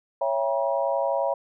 sine chord, C# diminished seventh, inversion none, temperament just, 554.4 / 665.2 / 798.3 / 957.9 Hz, C#5 / E5 / G5 / Bb5, 0 / +16 / +31 / +47 cents, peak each -25 / -27 / -31 / -29 dBFS, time 0.21-1.34 s, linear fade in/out 5 ms, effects none

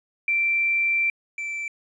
sine / triangle tone pair in turn, 2349 / 2333 Hz, D7 / D7, 0 / -12 cents, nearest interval unison, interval 12 cents, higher first, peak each -19 / -26 dBFS, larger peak first, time 0.28-1.1 / 1.38-1.68 s, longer first, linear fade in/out 2 ms, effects resampled to 22050 Hz + 10-bit

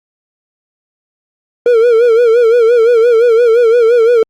triangle tone with vibrato, 466.6 Hz, A#4, 2 cents sharp, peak -3 dBFS, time 1.66-4.23 s, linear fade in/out 2 ms, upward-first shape sine, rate 5.8 Hz, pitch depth 89 cents each way, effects Opus 32 kbps

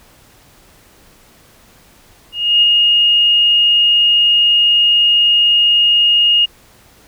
sine tone with ADSR envelope, 2854 Hz, F7, 37 cents sharp, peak -6 dBFS, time 2.32-6.46 s, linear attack 300 ms, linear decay 22 ms, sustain -2 dB, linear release 15 ms, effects pink hiss -47 dBFS RMS until 7.07 s

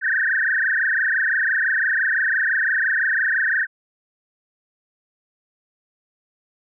sine tone with frequency modulation, 1692 Hz, G#6, 32 cents sharp, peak -17 dBFS, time 0.01-3.67 s, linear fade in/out 50 ms, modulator 25.9 Hz, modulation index 7.1, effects none

